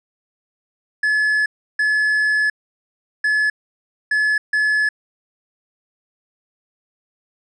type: tone bursts at uneven times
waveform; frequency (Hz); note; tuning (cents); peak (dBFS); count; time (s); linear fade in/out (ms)
triangle; 1713; A6; -47; -13; 5; 1.03-1.46 / 1.79-2.5 / 3.24-3.5 / 4.11-4.38 / 4.53-4.89; 5
effects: resampled to 22050 Hz